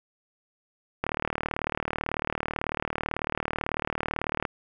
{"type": "click train", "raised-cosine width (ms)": 0.5, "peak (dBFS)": -12, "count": 131, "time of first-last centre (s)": [1.04, 4.452], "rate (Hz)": 38.1, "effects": []}